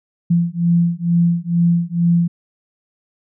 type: beating tone pair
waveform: sine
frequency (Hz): 170 / 172.2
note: F3 / F3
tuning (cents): -46 / -24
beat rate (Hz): 2.2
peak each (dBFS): -16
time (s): 0.3-2.28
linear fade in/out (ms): 10
effects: none